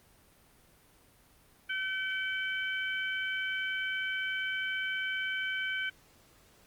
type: harmonic tone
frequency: 765 Hz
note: G5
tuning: 42 cents flat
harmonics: 2 / 3 / 4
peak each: -33 / -37 / -39 dBFS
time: 1.69-5.9 s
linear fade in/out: 10 ms
effects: pink hiss -62 dBFS RMS until 6.66 s + Opus 32 kbps